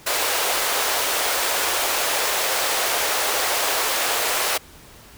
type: high-pass noise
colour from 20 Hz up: pink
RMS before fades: -22 dBFS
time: 0.06-4.58 s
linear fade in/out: 10 ms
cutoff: 470 Hz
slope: 24 dB/octave
effects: pink hiss -46 dBFS RMS until 5.17 s

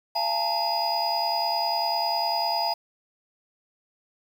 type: tone cluster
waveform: triangle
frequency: 683 / 839 / 909 / 4926 Hz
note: F5 / G#5 / A#5 / D#8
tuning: -39 / +17 / -44 / -18 cents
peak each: -27 dBFS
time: 0.15-2.74 s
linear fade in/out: 10 ms
effects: 8-bit

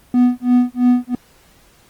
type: tone with tremolo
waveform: triangle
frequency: 246.9 Hz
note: B3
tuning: in tune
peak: -6 dBFS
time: 0.14-1.15 s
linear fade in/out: 2 ms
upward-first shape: sine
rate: 3 Hz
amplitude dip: 100%
effects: pink hiss -51 dBFS RMS until 1.89 s + Opus 24 kbps

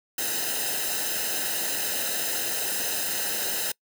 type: noise with comb filter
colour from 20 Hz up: white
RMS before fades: -28 dBFS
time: 0.18-3.72 s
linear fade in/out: 5 ms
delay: 0.88 ms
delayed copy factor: -0.8
effects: noise-tail reverb RT60 0.1 s tail -25 dB re dry

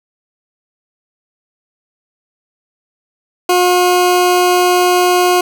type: tone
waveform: 20% pulse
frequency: 359.1 Hz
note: F4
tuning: 48 cents sharp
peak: -4 dBFS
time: 3.49-5.41 s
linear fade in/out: 5 ms
effects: none

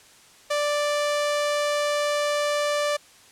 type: tone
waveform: sawtooth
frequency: 587.3 Hz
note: D5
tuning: in tune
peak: -18 dBFS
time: 0.5-2.97 s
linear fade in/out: 10 ms
effects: white hiss -52 dBFS RMS until 3.31 s + low-pass 9000 Hz 12 dB/octave

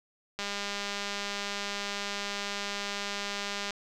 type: click train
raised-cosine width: 0.2 ms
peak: -17 dBFS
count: 671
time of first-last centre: 0.39-3.707 s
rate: 202 Hz
effects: none

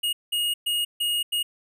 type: tone bursts at uneven times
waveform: square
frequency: 2869 Hz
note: F7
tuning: 46 cents sharp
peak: -23 dBFS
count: 5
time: 0.03-0.13 / 0.32-0.54 / 0.66-0.85 / 1-1.23 / 1.32-1.43 s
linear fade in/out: 10 ms
effects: none

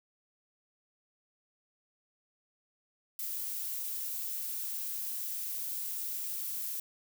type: noise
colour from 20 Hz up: violet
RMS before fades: -37 dBFS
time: 3.19-6.8 s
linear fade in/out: 2 ms
effects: none

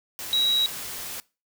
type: tone in noise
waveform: sine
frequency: 3858 Hz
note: B7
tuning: 41 cents flat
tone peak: -19 dBFS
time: 0.33-0.66 s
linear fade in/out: 0 ms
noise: white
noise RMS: -35 dBFS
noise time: 0.19-1.2 s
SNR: +13 dB
effects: noise-tail reverb RT60 0.3 s tail -22 dB re dry

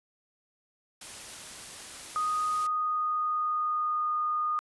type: noise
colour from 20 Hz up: white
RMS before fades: -43 dBFS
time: 1.01-2.67 s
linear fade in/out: 5 ms
type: tone with pitch glide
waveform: sine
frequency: 1243 to 1226.6 Hz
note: D#6 to D#6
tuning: -2 to -25 cents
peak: -26 dBFS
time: 2.16-4.59 s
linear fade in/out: 0 ms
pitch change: -23 cents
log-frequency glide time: 2.5-4.16 s
effects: resampled to 24000 Hz

